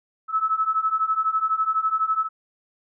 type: beating tone pair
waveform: sine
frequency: 1294 / 1306 Hz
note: E6 / E6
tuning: -32 / -17 cents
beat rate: 12 Hz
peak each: -24 / -22 dBFS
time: 0.28-2.29 s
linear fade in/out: 50 ms
effects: none